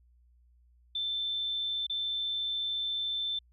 sine tone with dropouts, 3543 Hz, A7, 11 cents sharp, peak -30 dBFS, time 0.95-3.39 s, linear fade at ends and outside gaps 5 ms, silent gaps 1.868-1.897 s, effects added 60 Hz sine -60 dBFS peak until 3.52 s

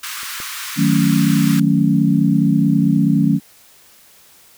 pink high-pass noise, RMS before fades -28 dBFS, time 0.03-1.6 s, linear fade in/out 5 ms, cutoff 1100 Hz, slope 48 dB/octave
clicks, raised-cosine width 2 ms, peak -30 / -23 dBFS, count 2, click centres 0.232 / 0.402 s
sine chord, D# half-diminished seventh, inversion none, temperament equal, 155.56 / 185 / 220 / 277.2 Hz, D#3 / F#3 / A3 / C#4, 0 / 0 / 0 / 0 cents, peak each -17 dBFS, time 0.76-3.4 s, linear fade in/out 50 ms
effects white hiss -48 dBFS RMS until 4.57 s

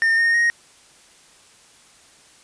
triangle tone with pitch steps, 1816 / 1843.5 / 1871.4 Hz, A#6 / A#6 / A#6, -46 / -20 / +6 cents, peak -13 dBFS, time 0.02-0.5 s, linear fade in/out 0 ms, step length 160 ms, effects white hiss -51 dBFS RMS until 2.43 s + resampled to 22050 Hz

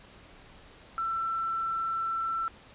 sine tone, 1339 Hz, E6, 27 cents sharp, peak -28 dBFS, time 0.98-2.48 s, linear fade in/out 0 ms, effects pink hiss -53 dBFS RMS until 2.74 s + resampled to 8000 Hz

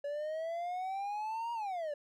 triangle exponential two-way sweep, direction up then down, 568 to 950 to 568 Hz, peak -33 dBFS, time 0.04-1.94 s, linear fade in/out 5 ms, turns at 1.53 s, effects none

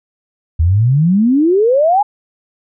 sine exponential sweep, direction up, 76.5 to 852 Hz, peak -8 dBFS, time 0.59-2.03 s, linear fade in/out 10 ms, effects none

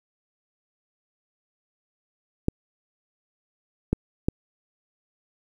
clicks, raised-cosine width 3 ms, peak -8 dBFS, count 3, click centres 2.484 / 3.93 / 4.285 s, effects 8-bit

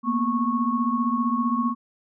sine tone cluster, 230 / 245.3 / 1101 Hz, A#3 / B3 / C#6, -23 / -12 / -12 cents, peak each -25 dBFS, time 0.03-1.75 s, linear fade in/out 50 ms, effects none

